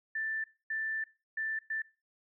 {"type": "tone bursts at uneven times", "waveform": "sine", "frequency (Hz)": 1769, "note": "A6", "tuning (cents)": 9, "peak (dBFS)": -32, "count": 4, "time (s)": [[0.15, 0.44], [0.7, 1.04], [1.37, 1.59], [1.7, 1.82]], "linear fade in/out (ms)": 5, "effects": ["noise-tail reverb RT60 0.3 s tail -19 dB re dry"]}